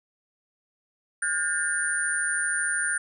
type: tone cluster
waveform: sine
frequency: 1443 / 1596 / 1781 / 9200 Hz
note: F#6 / G6 / A6 / D9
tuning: -44 / +31 / +21 / -37 cents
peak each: -29 / -29 / -33 / -28 dBFS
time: 1.22-2.98 s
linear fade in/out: 5 ms
effects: none